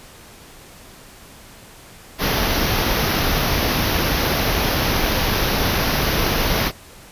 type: band-stop noise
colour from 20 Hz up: pink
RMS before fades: -19 dBFS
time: 2.18-6.72 s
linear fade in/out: 50 ms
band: 6100 to 11000 Hz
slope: 96 dB/octave
effects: pink hiss -43 dBFS RMS until 7.11 s + resampled to 32000 Hz